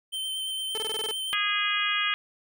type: tone with vibrato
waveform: square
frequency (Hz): 3100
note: G7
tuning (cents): -20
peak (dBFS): -30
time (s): 0.12-1.35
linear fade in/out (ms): 20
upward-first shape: sine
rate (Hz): 8.8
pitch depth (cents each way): 14
type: tone bursts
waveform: sawtooth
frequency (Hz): 436.9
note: A4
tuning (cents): -12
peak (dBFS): -28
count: 8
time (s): 0.75-1.112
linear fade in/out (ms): 0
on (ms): 26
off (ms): 22
type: harmonic tone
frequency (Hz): 412.1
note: G#4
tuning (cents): -13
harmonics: 3 / 4 / 5 / 6 / 7 / 8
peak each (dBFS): -31 / -31 / -31 / -31 / -31 / -31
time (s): 1.33-2.14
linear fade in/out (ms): 0
effects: none